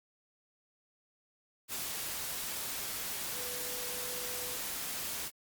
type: tone in noise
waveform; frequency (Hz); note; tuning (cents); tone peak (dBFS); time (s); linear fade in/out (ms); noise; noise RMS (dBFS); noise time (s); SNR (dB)
sine; 494.1; B4; +1; -46; 3.32-4.59; 50; white; -38; 1.68-5.31; -11
effects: Opus 48 kbps